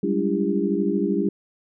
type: tone cluster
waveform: sine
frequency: 192 / 204.9 / 289.1 / 338.5 / 400.7 Hz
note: G3 / G#3 / D4 / E4 / G4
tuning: -36 / -23 / -27 / +46 / +38 cents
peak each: -26 dBFS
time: 0.03-1.29 s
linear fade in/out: 5 ms
effects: none